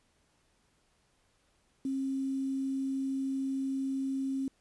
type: tone with quantisation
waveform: sine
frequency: 268.7 Hz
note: C4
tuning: 46 cents sharp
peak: -30 dBFS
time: 1.85-4.48 s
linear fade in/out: 2 ms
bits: 9
effects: pink hiss -71 dBFS RMS until 4.6 s + resampled to 24000 Hz